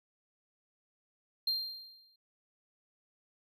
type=tone with exponential decay; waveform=triangle; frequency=4186 Hz; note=C8; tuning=in tune; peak=-26 dBFS; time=1.47-2.16 s; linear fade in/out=5 ms; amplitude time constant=150 ms; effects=none